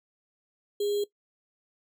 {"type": "tone with sample-and-hold", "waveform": "sine", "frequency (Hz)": 410, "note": "G#4", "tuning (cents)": -22, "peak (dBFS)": -25, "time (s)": [0.8, 1.04], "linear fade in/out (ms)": 5, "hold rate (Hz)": 3675, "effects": ["noise-tail reverb RT60 0.1 s tail -18 dB re dry"]}